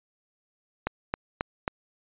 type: click train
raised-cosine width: 0.5 ms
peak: -11 dBFS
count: 4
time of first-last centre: 0.87-1.679 s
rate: 3.71 Hz
effects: resampled to 8000 Hz